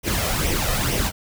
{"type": "noise with flanger", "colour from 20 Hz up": "pink", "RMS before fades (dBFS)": -22, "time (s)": [0.03, 1.12], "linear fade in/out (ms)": 50, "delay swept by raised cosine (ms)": [0.34, 1.64], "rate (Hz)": 2.2, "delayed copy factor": 0.55, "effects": []}